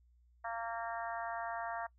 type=harmonic tone; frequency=230.1 Hz; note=A#3; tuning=22 cents flat; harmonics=3 / 4 / 5 / 6 / 7 / 8; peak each=-41 / -43 / -45 / -47 / -48 / -49 dBFS; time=0.44-1.87 s; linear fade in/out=10 ms; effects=noise-tail reverb RT60 0.1 s tail -22 dB re dry + added 60 Hz sine -64 dBFS peak until 1.98 s